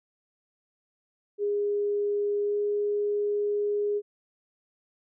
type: tone with pitch glide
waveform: sine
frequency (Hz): 410.1 to 412.7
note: G#4 to G#4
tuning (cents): -22 to -11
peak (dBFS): -24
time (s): 1.38-4.02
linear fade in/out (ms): 50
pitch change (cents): +11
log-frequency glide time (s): 2.43-2.56
effects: none